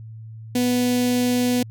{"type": "tone with notch filter", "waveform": "sawtooth", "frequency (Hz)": 246.9, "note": "B3", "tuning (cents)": 0, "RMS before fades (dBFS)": -20, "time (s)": [0.55, 1.63], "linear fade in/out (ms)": 5, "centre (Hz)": 1200, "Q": 0.53, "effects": ["added 111 Hz sine -35 dBFS peak until 1.7 s"]}